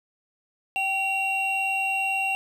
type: tone pair together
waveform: triangle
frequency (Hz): 773 / 2749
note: G5 / F7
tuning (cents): -24 / -28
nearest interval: octave + minor seventh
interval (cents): 2196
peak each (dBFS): -26 / -23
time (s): 0.76-2.35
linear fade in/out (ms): 0
effects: none